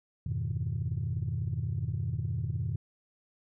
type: chord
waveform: sine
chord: F half-diminished seventh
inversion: none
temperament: equal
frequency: 87.31 / 103.83 / 123.47 / 155.56 Hz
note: F2 / Ab2 / Cb3 / Eb3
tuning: 0 / 0 / 0 / 0 cents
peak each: -35 / -34 / -33 / -36 dBFS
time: 0.26-2.76 s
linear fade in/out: 5 ms
effects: tanh soft clip ceiling -23 dBFS